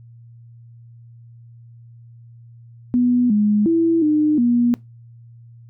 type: tone with pitch steps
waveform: sine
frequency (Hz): 245.7 / 208.9 / 331 / 303.1 / 240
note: B3 / G#3 / E4 / D#4 / B3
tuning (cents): -9 / +10 / +7 / -45 / -49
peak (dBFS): -13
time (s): 2.94-4.74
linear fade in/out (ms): 0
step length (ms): 360
effects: noise-tail reverb RT60 0.2 s tail -21 dB re dry + added 117 Hz sine -41 dBFS peak until 5.69 s